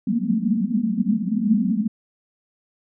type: band-pass noise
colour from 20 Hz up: pink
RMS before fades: -21 dBFS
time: 0.07-1.88 s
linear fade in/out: 5 ms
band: 190 to 240 Hz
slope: 96 dB/octave
effects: none